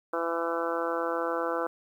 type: harmonic tone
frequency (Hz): 167.5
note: E3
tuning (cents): +28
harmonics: 2 / 3 / 4 / 5 / 6 / 7 / 8 / 9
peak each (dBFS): -35 / -31 / -36 / -39 / -37 / -37 / -35 / -40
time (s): 0.13-1.67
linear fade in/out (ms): 5
effects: 10-bit